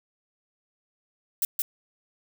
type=noise with echo; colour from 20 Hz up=violet; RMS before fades=-24 dBFS; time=1.42-1.45 s; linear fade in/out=2 ms; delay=170 ms; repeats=1; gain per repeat=-2 dB; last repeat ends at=1.62 s; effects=none